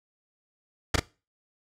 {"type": "noise with echo", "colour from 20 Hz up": "pink", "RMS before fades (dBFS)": -20, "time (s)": [0.94, 0.96], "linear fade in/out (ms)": 5, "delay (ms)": 36, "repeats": 1, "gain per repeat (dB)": -2, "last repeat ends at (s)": 0.996, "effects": ["noise-tail reverb RT60 0.3 s tail -20 dB re dry", "low-pass 7000 Hz 12 dB/octave"]}